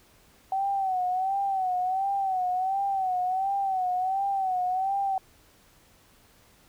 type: tone with vibrato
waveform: sine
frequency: 759 Hz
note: F#5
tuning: 44 cents sharp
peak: -24 dBFS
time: 0.52-5.18 s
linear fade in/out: 2 ms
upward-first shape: sine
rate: 1.4 Hz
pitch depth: 79 cents each way
effects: pink hiss -59 dBFS RMS until 6.68 s